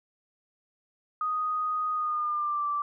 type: tone with pitch glide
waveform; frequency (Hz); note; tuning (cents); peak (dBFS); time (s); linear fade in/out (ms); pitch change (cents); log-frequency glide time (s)
sine; 1244.5 to 1167.9; D#6 to D6; 0 to -10; -26; 1.21-2.82; 2; -110; 1.93-2.67
effects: none